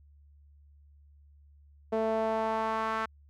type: tone with band-pass filter sweep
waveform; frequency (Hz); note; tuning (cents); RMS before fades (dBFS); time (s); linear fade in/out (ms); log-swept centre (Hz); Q
sawtooth; 221.4; A3; +11; -30; 1.92-3.06; 10; 550 to 1300; 2.4
effects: added 72 Hz sine -55 dBFS peak until 3.29 s